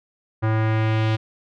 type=tone with low-pass filter sweep; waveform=square; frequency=110 Hz; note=A2; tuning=in tune; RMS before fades=-20 dBFS; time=0.42-1.17 s; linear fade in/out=20 ms; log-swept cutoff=1500 to 3500 Hz; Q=1.5; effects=none